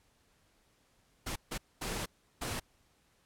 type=noise bursts at uneven times; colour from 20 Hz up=pink; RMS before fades=-37 dBFS; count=4; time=1.26-1.36 / 1.51-1.58 / 1.81-2.06 / 2.41-2.6 s; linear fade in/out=10 ms; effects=pink hiss -70 dBFS RMS until 3.25 s + low-pass 12000 Hz 12 dB/octave